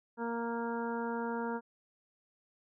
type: harmonic tone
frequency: 233.1 Hz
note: A#3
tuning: in tune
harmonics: 1 / 2 / 3 / 4 / 5 / 6 / 7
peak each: -37 / -38 / -47 / -39 / -52 / -44 / -50 dBFS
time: 0.17-1.61 s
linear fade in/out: 50 ms
effects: none